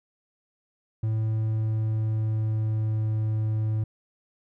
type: tone with pitch glide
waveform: triangle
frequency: 110 to 108.8 Hz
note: A2 to A2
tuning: 0 to -19 cents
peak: -21 dBFS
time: 1.03-3.84 s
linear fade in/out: 5 ms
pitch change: -19 cents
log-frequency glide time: 1.21-3.13 s
effects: none